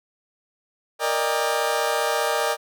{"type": "chord", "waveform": "25% pulse", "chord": "Eb major seventh", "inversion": "second", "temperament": "equal with one note detuned", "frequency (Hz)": [466.2, 587.3, 622.3, 800.5], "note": ["Bb4", "D5", "Eb5", "G5"], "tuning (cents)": [0, 0, 0, 36], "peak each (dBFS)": -23, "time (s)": [0.99, 2.57], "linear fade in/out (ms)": 50, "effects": []}